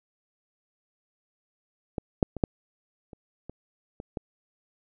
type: clicks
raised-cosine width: 2 ms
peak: -16 / -6 / -21 / -8 / -30 / -25 / -24 / -18 dBFS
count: 8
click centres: 1.982 / 2.228 / 2.367 / 2.438 / 3.132 / 3.496 / 4.001 / 4.172 s
effects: none